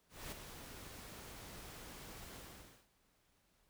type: noise with ADSR envelope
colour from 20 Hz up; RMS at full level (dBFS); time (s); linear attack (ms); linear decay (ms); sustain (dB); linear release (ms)
pink; -45; 0.09-2.88; 230; 8; -7; 500
effects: pink hiss -75 dBFS RMS until 3.69 s